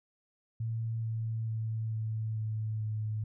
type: tone with pitch steps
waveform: sine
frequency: 113.4 / 112.29 / 111.19 / 110.11 / 109.03 / 107.97 Hz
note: A#2 / A2 / A2 / A2 / A2 / A2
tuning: -47 / +36 / +19 / +2 / -15 / -32 cents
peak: -31 dBFS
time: 0.6-3.24 s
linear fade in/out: 5 ms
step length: 440 ms
effects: none